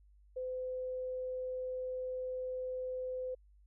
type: tone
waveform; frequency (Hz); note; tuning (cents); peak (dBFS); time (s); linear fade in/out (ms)
sine; 510; C5; -44; -36; 0.36-3.35; 10
effects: added 50 Hz sine -60 dBFS peak until 3.66 s